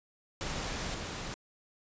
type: noise with level steps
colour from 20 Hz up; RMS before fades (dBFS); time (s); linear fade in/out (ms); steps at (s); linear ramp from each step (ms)
pink; -36 / -39; 0.41-1.34; 0; 0.94; 5
effects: resampled to 16000 Hz